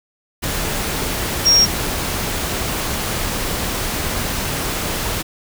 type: tone in noise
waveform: sine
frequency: 5588 Hz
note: F8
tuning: in tune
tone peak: -9 dBFS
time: 1.45-1.66 s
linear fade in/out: 20 ms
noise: pink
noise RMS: -22 dBFS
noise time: 0.42-5.23 s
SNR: +10 dB
effects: none